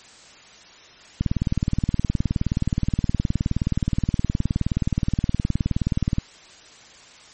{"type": "click train", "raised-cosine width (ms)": 5, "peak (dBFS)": -8, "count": 96, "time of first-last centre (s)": [1.21, 6.184], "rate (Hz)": 19.1, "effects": ["white hiss -47 dBFS RMS until 7.33 s", "MP3 32 kbps"]}